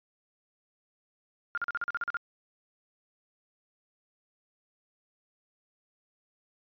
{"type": "tone bursts", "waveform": "sine", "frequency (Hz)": 1407, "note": "F6", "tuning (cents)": 12, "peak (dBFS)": -28, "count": 10, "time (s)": [1.55, 2.169], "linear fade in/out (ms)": 0, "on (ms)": 25, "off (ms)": 41, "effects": ["resampled to 11025 Hz"]}